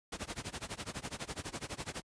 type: noise with tremolo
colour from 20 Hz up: pink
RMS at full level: -38 dBFS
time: 0.12-2.02 s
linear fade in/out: 5 ms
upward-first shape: sine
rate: 12 Hz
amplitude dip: 95%
effects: high-pass 60 Hz 12 dB/octave + resampled to 22050 Hz